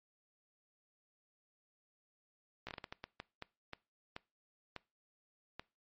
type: slowing click train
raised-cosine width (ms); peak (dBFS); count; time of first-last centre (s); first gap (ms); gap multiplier
0.3; -27; 14; 2.67-5.595; 16; 1.39
effects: noise-tail reverb RT60 0.3 s tail -22 dB re dry + MP3 32 kbps